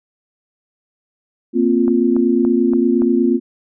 sine chord, Bb suspended second, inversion none, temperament equal, 233.1 / 261.6 / 349.2 Hz, Bb3 / C4 / F4, 0 / 0 / 0 cents, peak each -16 dBFS, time 1.53-3.4 s, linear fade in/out 50 ms
click train, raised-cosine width 1 ms, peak -16 dBFS, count 5, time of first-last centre 1.88-3.02 s, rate 3.51 Hz
effects none

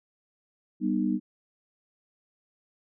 sine chord, G augmented, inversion none, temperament just, 196 / 245 / 306.2 Hz, G3 / B3 / D#4, 0 / -14 / -28 cents, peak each -28 dBFS, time 0.8-1.2 s, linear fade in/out 50 ms, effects none

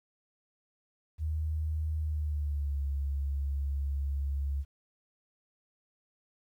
sine tone with pitch glide, 77.78 to 69.7 Hz, D#2 to C#2, 0 to +10 cents, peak -29 dBFS, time 1.18-4.65 s, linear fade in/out 50 ms, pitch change -190 cents, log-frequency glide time 1.99-2.82 s, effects 11-bit

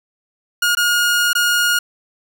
sawtooth tone with dropouts, 1431 Hz, F6, 42 cents sharp, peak -10 dBFS, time 0.62-1.79 s, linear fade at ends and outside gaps 5 ms, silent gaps 0.751-0.77 / 1.332-1.351 s, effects none

